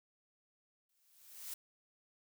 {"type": "noise with exponential growth", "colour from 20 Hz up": "blue", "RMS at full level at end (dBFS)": -42, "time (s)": [0.89, 1.54], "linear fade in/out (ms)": 5, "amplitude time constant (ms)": 140, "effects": []}